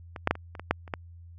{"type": "clicks", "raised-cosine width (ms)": 0.5, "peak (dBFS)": [-22, -7, -7, -25, -26, -22, -7, -30, -14], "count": 9, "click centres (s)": [0.162, 0.274, 0.31, 0.354, 0.552, 0.596, 0.71, 0.878, 0.938], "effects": ["added 85 Hz sine -45 dBFS peak until 1.38 s"]}